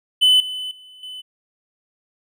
triangle tone with level steps, 3015 Hz, F#7, 32 cents sharp, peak -9 / -24 / -40 / -30 dBFS, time 0.21-1.22 s, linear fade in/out 20 ms, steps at 0.4 / 0.71 / 1.03 s, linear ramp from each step 2 ms, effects none

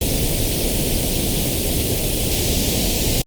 pink band-stop noise, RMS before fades -19 dBFS, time 0.01-3.22 s, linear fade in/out 5 ms, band 620 to 2700 Hz, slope 24 dB/octave, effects Opus 32 kbps

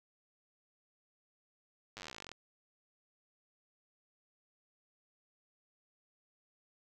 slowing click train, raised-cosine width 0.2 ms, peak -28 dBFS, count 23, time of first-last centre 1.97-2.317 s, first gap 9 ms, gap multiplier 1.05, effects none

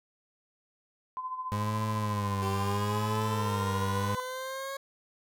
sine tone with tremolo, 1024 Hz, C6, 38 cents flat, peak -31 dBFS, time 1.17-4.2 s, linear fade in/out 0 ms, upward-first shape sine, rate 14 Hz, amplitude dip 60%
30% pulse tone with vibrato, 102.8 Hz, G#2, 17 cents flat, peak -27 dBFS, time 1.52-4.15 s, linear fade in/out 0 ms, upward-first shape sine, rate 0.76 Hz, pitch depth 92 cents each way
20% pulse exponential sweep, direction up, 386.2 to 550 Hz, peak -30 dBFS, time 2.42-4.77 s, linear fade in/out 5 ms
effects none

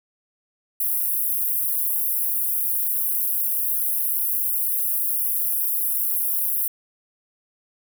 pink high-pass noise, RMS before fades -23 dBFS, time 0.8-6.68 s, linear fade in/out 5 ms, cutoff 11000 Hz, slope 48 dB/octave, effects none

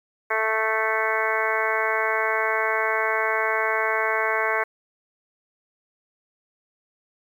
harmonic tone, 220 Hz, A3, in tune, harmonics 2 / 3 / 4 / 5 / 6 / 7 / 8 / 9 / 10, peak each -29 / -29 / -30 / -28 / -33 / -28 / -31 / -29 / -30 dBFS, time 0.3-4.64 s, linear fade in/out 10 ms, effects 9-bit

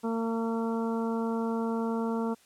harmonic tone, 227.6 Hz, A#3, 41 cents flat, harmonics 1 / 2 / 3 / 4 / 5 / 6, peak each -29 / -33 / -41 / -38 / -43 / -44 dBFS, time 0.03-2.35 s, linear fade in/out 20 ms, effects white hiss -61 dBFS RMS until 2.45 s + low-pass 11000 Hz 12 dB/octave

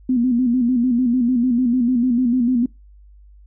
sine tone with vibrato, 246 Hz, B3, 7 cents flat, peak -14 dBFS, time 0.09-2.66 s, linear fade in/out 5 ms, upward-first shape square, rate 6.7 Hz, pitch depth 73 cents each way, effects noise-tail reverb RT60 0.2 s tail -23 dB re dry + added 50 Hz sine -43 dBFS peak until 3.46 s

